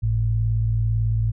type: tone pair together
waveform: sine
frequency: 51.87 / 110 Hz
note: G#1 / A2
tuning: -1 / 0 cents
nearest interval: octave + minor second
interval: 1301 cents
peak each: -24 / -19 dBFS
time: 0.02-1.32 s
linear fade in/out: 20 ms
effects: none